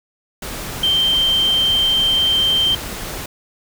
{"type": "tone in noise", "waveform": "sine", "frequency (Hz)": 3136, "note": "G7", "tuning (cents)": 0, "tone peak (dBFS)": -13, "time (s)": [0.83, 2.75], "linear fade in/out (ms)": 5, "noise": "pink", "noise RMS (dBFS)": -28, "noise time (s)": [0.42, 3.26], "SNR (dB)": 12, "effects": []}